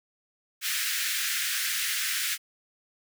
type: high-pass noise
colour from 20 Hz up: pink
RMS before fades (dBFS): -29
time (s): 0.61-2.38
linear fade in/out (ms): 50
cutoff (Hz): 1500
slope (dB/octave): 48
effects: none